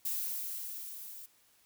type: noise with level ramp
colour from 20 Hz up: violet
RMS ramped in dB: -34 to -48 dBFS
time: 0.05-1.26 s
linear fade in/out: 5 ms
effects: white hiss -67 dBFS RMS until 1.65 s